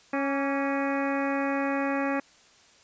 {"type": "harmonic tone with a mistuned harmonic", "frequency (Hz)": 276, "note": "C#4", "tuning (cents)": -7, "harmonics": [1, 2, 3, 4, 5, 6, 7, 8, 9], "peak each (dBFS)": [-28, -31, -34, -36, -39, -37, -38, -42, -40], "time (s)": [0.13, 2.2], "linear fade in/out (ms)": 5, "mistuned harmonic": 4, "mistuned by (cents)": 57, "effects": ["white hiss -57 dBFS RMS until 2.83 s", "resampled to 16000 Hz"]}